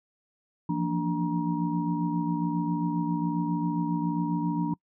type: tone cluster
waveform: sine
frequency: 169.5 / 176.9 / 230.7 / 293.1 / 948 Hz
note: E3 / F3 / A#3 / D4 / A#5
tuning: +49 / +23 / -18 / -3 / +29 cents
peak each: -29 / -35 / -34 / -29 / -34 dBFS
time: 0.69-4.74 s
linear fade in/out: 5 ms
effects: noise-tail reverb RT60 0.1 s tail -25 dB re dry